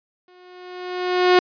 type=tone with exponential growth; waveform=sawtooth; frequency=362.2 Hz; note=F#4; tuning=37 cents flat; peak=-6 dBFS; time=0.28-1.39 s; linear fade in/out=2 ms; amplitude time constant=240 ms; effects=resampled to 11025 Hz